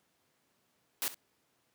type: noise with echo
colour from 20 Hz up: white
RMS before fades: -33 dBFS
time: 1.02-1.08 s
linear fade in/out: 0 ms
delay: 64 ms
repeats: 1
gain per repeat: -15 dB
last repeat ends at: 1.144 s
effects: pink hiss -74 dBFS RMS until 1.74 s + high-pass 150 Hz 12 dB/octave